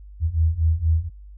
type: beating tone pair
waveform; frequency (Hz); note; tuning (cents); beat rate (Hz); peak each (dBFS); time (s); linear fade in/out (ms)
sine; 78.7 / 82.9; D#2 / E2; +20 / +10; 4.2; -21 / -19; 0.2-1.1; 50
effects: added 50 Hz sine -39 dBFS peak until 1.37 s